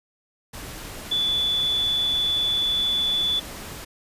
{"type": "tone in noise", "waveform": "sine", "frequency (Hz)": 3462, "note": "A7", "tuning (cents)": -29, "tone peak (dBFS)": -20, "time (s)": [1.11, 3.4], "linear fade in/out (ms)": 10, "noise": "pink", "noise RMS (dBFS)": -37, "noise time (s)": [0.53, 3.85], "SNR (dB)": 14, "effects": ["resampled to 32000 Hz"]}